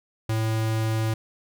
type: tone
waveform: square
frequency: 110.9 Hz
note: A2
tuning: 14 cents sharp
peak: -23 dBFS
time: 0.29-1.14 s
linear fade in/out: 5 ms
effects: none